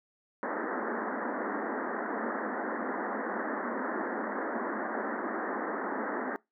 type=band-pass noise; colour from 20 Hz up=pink; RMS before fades=-34 dBFS; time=0.43-6.36 s; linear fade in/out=0 ms; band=210 to 1900 Hz; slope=96 dB/octave; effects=noise-tail reverb RT60 0.2 s tail -22 dB re dry